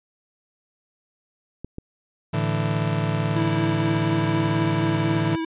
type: clicks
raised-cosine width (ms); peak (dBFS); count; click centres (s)
3; -20; 2; 1.646 / 1.784
type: chord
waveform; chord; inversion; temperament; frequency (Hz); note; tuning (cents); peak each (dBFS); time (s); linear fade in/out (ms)
40% pulse; A suspended fourth; none; just; 110 / 146.67 / 165; A2 / D3 / E3; 0 / -2 / +2; -25; 2.33-5.36; 10
type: tone with vibrato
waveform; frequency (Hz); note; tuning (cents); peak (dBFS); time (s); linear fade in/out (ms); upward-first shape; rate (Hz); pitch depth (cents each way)
square; 325.9; E4; -20; -25; 3.36-5.45; 5; sine; 13; 19
effects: resampled to 8000 Hz